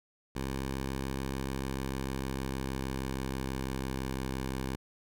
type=tone with pitch glide; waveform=10% pulse; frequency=66.9 to 65.75 Hz; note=C2 to C2; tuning=+39 to +9 cents; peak=-25 dBFS; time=0.35-4.76 s; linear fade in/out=10 ms; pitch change=-30 cents; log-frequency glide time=1.25-4.31 s; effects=none